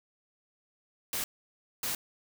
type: noise bursts at uneven times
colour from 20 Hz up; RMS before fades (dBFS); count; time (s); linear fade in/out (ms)
white; -33; 2; 1.13-1.24 / 1.83-1.95; 2
effects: none